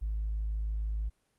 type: tone with tanh clipping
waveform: triangle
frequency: 53.2 Hz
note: G#1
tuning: 42 cents sharp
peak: -30 dBFS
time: 0.01-1.1 s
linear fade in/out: 20 ms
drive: 5 dB
effects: pink hiss -74 dBFS RMS until 1.38 s + Opus 32 kbps